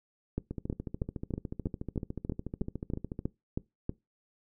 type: two click trains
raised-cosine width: 3 ms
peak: -18 / -23 dBFS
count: 12 / 38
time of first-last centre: 0.38-3.894 / 0.51-3.191 s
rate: 3.13 / 13.8 Hz
effects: noise-tail reverb RT60 0.2 s tail -21 dB re dry